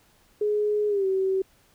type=tone with pitch glide; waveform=sine; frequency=418.9 to 381.9 Hz; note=G#4 to G4; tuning=+15 to -45 cents; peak=-21 dBFS; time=0.41-1.42 s; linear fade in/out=5 ms; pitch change=-160 cents; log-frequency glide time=0.88-1.06 s; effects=pink hiss -61 dBFS RMS until 1.74 s